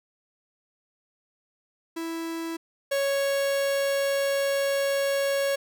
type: tone pair in turn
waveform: 45% pulse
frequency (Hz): 329.6 / 554.3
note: E4 / C#5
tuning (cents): 0 / 0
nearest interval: major sixth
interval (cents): 900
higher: second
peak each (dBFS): -30 / -23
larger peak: second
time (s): 1.96-2.57 / 2.91-5.56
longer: second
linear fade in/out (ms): 10
effects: none